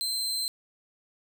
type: tone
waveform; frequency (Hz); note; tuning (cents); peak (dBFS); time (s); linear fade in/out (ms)
sawtooth; 4111; C8; -31; -25; 0.01-0.48; 0
effects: none